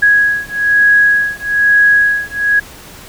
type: beating tone pair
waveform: sine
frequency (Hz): 1661.2 / 1662.3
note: G#6 / G#6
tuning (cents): 0 / +1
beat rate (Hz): 1.1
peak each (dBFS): -11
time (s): 0.02-2.6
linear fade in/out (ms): 10
effects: pink hiss -35 dBFS RMS until 3.08 s